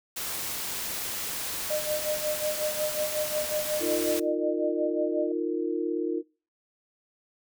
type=noise; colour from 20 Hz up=white; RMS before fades=-33 dBFS; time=0.16-4.2 s; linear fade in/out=10 ms
type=tone with tremolo; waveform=sine; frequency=608 Hz; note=D#5; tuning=40 cents flat; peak=-25 dBFS; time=1.7-5.32 s; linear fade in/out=5 ms; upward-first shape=sine; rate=5.5 Hz; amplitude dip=80%
type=chord; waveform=sine; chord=Eb suspended second; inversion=none; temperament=equal with one note detuned; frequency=311.1 / 349.2 / 459.2 Hz; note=Eb4 / F4 / Bb4; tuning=0 / 0 / -26 cents; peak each=-31 / -29 / -32 dBFS; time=3.79-6.23 s; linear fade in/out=50 ms
effects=noise-tail reverb RT60 0.4 s tail -26 dB re dry